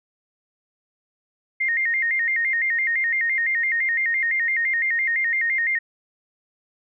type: tone with vibrato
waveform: sine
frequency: 1975.5 Hz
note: B6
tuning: in tune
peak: -19 dBFS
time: 1.6-5.79 s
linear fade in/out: 10 ms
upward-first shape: square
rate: 5.9 Hz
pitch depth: 110 cents each way
effects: none